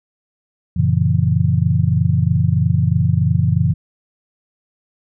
sine chord, F# dominant seventh, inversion none, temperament just, 92.5 / 115.62 / 138.75 / 166.5 Hz, F#2 / A#2 / C#3 / E3, 0 / -14 / +2 / +18 cents, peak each -18 dBFS, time 0.76-3.74 s, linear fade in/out 10 ms, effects none

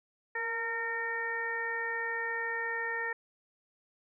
harmonic tone with a mistuned harmonic, 457.1 Hz, A#4, 34 cents flat, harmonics 1 / 2 / 3 / 4 / 5, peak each -40 / -40 / -44 / -33 / -45 dBFS, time 0.35-3.13 s, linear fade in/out 5 ms, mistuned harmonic 1, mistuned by +33 cents, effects none

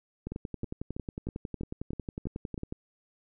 two click trains, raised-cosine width 3 ms, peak -23 / -22 dBFS, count 8 / 28, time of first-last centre 0.32-2.578 / 0.27-2.725 s, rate 3.1 / 11 Hz, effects none

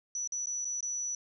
sine tone with dropouts, 5920 Hz, F#8, in tune, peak -32 dBFS, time 0.15-1.15 s, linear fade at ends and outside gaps 2 ms, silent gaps 0.275-0.321 / 0.459-0.469 / 0.647-0.652 / 0.807-0.827 s, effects none

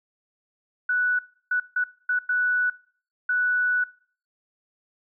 sine tone bursts at uneven times, 1480 Hz, F#6, in tune, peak -20 dBFS, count 6, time 0.89-1.19 / 1.51-1.6 / 1.76-1.84 / 2.09-2.19 / 2.29-2.7 / 3.29-3.84 s, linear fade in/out 5 ms, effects noise-tail reverb RT60 0.5 s tail -22 dB re dry

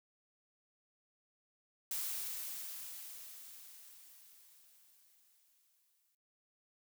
blue noise with exponential decay, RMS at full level -38 dBFS, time 1.91-6.15 s, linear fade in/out 2 ms, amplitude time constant 920 ms, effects noise-tail reverb RT60 0.6 s tail -26 dB re dry

